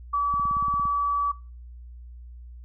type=tone; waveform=sine; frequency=1147 Hz; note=D6; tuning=41 cents flat; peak=-21 dBFS; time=0.13-1.32 s; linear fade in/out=10 ms
type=click train; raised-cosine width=5 ms; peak=-25 dBFS; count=10; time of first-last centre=0.34-0.854 s; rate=17.5 Hz
effects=noise-tail reverb RT60 0.4 s tail -25 dB re dry + added 60 Hz sine -40 dBFS peak until 2.64 s